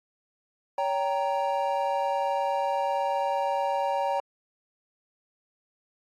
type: chord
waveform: triangle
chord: G diminished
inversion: second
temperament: equal with one note detuned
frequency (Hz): 563.1 / 784 / 932.3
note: Db5 / G5 / Bb5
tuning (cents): +27 / 0 / 0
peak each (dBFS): -27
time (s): 0.78-4.2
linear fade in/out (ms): 2
effects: AAC 64 kbps